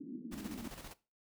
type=band-pass noise; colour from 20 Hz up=pink; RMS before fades=-45 dBFS; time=0-0.68 s; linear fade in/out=5 ms; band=200 to 310 Hz; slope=48 dB/octave
type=noise with tremolo; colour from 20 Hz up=pink; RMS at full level=-48 dBFS; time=0.31-0.94 s; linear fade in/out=20 ms; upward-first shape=square; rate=15 Hz; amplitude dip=50%
effects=noise-tail reverb RT60 0.3 s tail -18 dB re dry